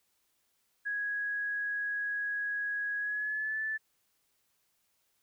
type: tone with pitch glide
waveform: sine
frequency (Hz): 1661.2 to 1750.9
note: G#6 to A6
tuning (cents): 0 to -9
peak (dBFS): -31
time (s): 0.85-3.78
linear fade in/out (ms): 20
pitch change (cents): +91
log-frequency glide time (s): 2.98-3.6
effects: white hiss -75 dBFS RMS until 5.22 s